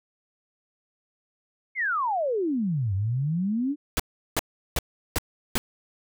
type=exponential two-way sweep; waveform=sine; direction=down then up; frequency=2217 to 92.5 to 302.2 Hz; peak=-23 dBFS; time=1.75-3.76 s; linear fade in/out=50 ms; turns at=2.94 s
type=noise bursts; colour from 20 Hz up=pink; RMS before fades=-24 dBFS; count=5; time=3.97-5.58 s; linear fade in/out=0 ms; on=26 ms; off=370 ms
effects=none